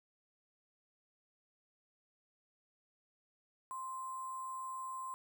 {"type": "tone with sample-and-hold", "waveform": "sine", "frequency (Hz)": 1046.5, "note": "C6", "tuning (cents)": 0, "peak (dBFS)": -40, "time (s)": [3.71, 5.14], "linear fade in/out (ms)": 0, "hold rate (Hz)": 8820, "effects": []}